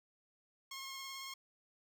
10% pulse tone with vibrato, 1078 Hz, C#6, 49 cents flat, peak -36 dBFS, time 0.71-1.34 s, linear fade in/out 5 ms, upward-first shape triangle, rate 18 Hz, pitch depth 22 cents each way, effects none

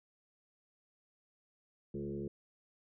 sine tone with frequency modulation, 277.2 Hz, C#4, in tune, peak -37 dBFS, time 1.94-2.28 s, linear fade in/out 5 ms, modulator 71.4 Hz, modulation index 2.2, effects none

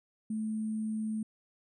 sine tone with sample-and-hold, 217.9 Hz, A3, 17 cents flat, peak -31 dBFS, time 0.3-1.23 s, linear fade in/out 5 ms, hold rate 8820 Hz, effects resampled to 32000 Hz

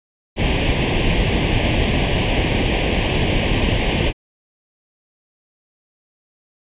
pink noise with comb filter, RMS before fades -17 dBFS, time 0.36-4.13 s, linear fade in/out 50 ms, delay 0.37 ms, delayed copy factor +0.9, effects resampled to 8000 Hz

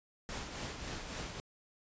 pink noise with tremolo, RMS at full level -40 dBFS, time 0.29-1.4 s, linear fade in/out 0 ms, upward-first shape triangle, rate 3.6 Hz, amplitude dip 50%, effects resampled to 16000 Hz

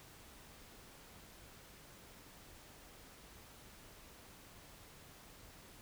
silence, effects pink hiss -58 dBFS RMS until 5.81 s

